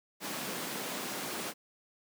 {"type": "high-pass noise", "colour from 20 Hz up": "pink", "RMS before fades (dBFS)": -38, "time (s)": [0.2, 1.54], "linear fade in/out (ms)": 50, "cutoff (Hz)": 180, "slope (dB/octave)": 24, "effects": []}